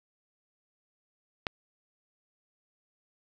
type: click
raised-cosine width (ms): 0.3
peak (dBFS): -13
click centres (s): 1.468
effects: none